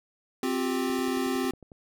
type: chord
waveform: square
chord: C suspended fourth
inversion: none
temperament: equal with one note detuned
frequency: 261.6 / 354.5 / 392 Hz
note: C4 / F4 / G4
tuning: 0 / +26 / 0 cents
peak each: -29 / -33 / -33 dBFS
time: 0.43-1.51 s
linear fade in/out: 2 ms
type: click train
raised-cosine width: 2 ms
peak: -34 dBFS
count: 10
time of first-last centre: 0.9-1.718 s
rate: 11 Hz
effects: none